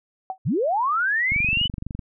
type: tone with exponential decay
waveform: sine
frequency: 757 Hz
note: F#5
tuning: 39 cents sharp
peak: -21 dBFS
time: 0.3-0.38 s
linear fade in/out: 1 ms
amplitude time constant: 17 ms
type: linear sweep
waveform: sine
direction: up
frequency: 86.6 to 3029 Hz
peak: -19 dBFS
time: 0.45-1.68 s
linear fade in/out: 20 ms
type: click train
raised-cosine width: 5 ms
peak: -18 dBFS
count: 17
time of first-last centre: 1.32-1.992 s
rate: 23.8 Hz
effects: none